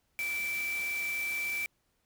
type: tone in noise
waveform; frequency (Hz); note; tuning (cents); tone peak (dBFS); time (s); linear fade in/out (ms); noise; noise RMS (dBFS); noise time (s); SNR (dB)
sine; 2329; D7; -15; -31; 0.19-1.66; 0; white; -43; 0.19-1.66; +9
effects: pink hiss -75 dBFS RMS until 2.05 s